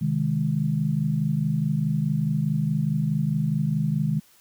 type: chord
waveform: sine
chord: Ab major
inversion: first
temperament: equal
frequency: 130.81 / 155.56 / 207.7 Hz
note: C3 / Eb3 / Ab3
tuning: 0 / 0 / 0 cents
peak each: -28 / -23 / -27 dBFS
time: 0.01-4.2 s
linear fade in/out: 10 ms
effects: white hiss -57 dBFS RMS until 4.4 s